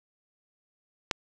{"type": "click", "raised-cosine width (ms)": 0.2, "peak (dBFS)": -8, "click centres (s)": 1.112, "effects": []}